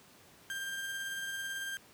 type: tone with tremolo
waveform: 35% pulse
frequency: 1588 Hz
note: G6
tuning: 22 cents sharp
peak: -34 dBFS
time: 0.5-1.77 s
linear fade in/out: 0 ms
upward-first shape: sine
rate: 18 Hz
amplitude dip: 25%
effects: pink hiss -59 dBFS RMS until 1.93 s + high-pass 100 Hz 12 dB/octave